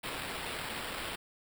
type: noise with sample-and-hold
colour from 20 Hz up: violet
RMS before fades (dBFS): -39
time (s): 0.03-1.16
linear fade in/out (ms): 10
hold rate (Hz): 6300
effects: none